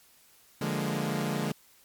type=chord; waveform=sawtooth; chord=Bb dominant seventh; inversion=first; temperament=equal; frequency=146.83 / 174.61 / 207.7 / 233.1 Hz; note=D3 / F3 / Ab3 / Bb3; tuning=0 / 0 / 0 / 0 cents; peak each=-29 / -31 / -29 / -32 dBFS; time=0.61-1.52 s; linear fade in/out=5 ms; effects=white hiss -60 dBFS RMS until 1.84 s + MP3 96 kbps